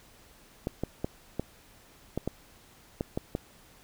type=clicks; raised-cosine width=2 ms; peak=-16 dBFS; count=9; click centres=0.671 / 0.836 / 1.045 / 1.396 / 2.176 / 2.276 / 3.009 / 3.175 / 3.351 s; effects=pink hiss -57 dBFS RMS until 3.83 s